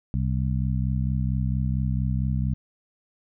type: harmonic tone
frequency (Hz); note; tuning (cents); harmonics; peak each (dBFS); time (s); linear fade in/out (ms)
64.4; C2; -27; 1 / 2 / 3 / 4; -26 / -25 / -29 / -39; 0.14-2.54; 0
effects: none